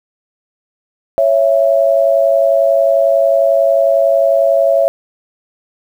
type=tone pair together; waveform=sine; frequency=554.4 / 665.5 Hz; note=C#5 / E5; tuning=0 / +16 cents; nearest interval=minor third; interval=316 cents; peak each=-11 dBFS; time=1.18-4.88 s; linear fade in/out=0 ms; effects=7-bit